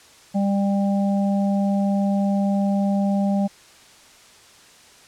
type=harmonic tone; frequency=198.7 Hz; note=G3; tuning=24 cents sharp; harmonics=1 / 3 / 4; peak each=-18 / -28 / -30 dBFS; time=0.34-3.48 s; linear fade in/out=20 ms; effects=white hiss -49 dBFS RMS until 5.07 s + low-pass 8000 Hz 12 dB/octave